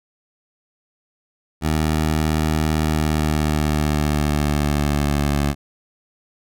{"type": "tone with pitch glide", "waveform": "15% pulse", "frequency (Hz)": [77.78, 71.74], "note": ["D#2", "D2"], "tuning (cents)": [0, -40], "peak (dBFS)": -11, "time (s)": [1.61, 5.55], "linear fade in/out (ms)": 50, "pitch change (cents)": -140, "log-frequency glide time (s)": [2.78, 5.41], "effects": []}